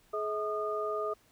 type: tone cluster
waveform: sine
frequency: 424.3 / 641 / 1223 Hz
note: G#4 / E5 / D#6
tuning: +37 / -49 / -30 cents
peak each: -34 / -36 / -35 dBFS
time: 0.13-1.14 s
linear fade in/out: 10 ms
effects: pink hiss -65 dBFS RMS until 1.31 s